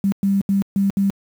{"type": "tone bursts at uneven times", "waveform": "sine", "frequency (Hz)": 197.3, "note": "G3", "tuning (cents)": 11, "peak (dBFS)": -14, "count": 5, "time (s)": [[0.04, 0.12], [0.23, 0.41], [0.49, 0.62], [0.76, 0.9], [0.97, 1.1]], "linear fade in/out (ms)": 0, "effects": ["high-pass 100 Hz 12 dB/octave", "7-bit"]}